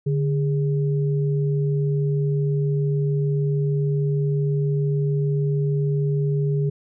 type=tone pair together; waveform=sine; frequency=145.5 / 410 Hz; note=D3 / G#4; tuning=-16 / -22 cents; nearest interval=octave + tritone; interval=1794 cents; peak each=-19 / -27 dBFS; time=0.06-6.7 s; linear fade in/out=10 ms; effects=none